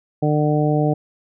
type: harmonic tone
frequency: 150.2 Hz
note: D3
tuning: 39 cents sharp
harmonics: 1 / 2 / 3 / 4 / 5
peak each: -18 / -21 / -23 / -24 / -25 dBFS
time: 0.22-0.94 s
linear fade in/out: 10 ms
effects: none